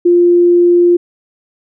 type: tone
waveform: sine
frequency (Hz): 349.4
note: F4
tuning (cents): +1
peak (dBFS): -5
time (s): 0.05-0.97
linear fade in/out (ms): 10
effects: none